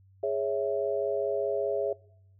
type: chord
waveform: sine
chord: C# minor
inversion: second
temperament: equal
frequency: 415.3 / 554.4 / 659.3 Hz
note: G#4 / C#5 / E5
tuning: 0 / 0 / 0 cents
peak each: -30 / -30 / -31 dBFS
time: 0.23-1.93 s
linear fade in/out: 5 ms
effects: noise-tail reverb RT60 0.7 s tail -23 dB re dry + added 96 Hz sine -56 dBFS peak until 2.39 s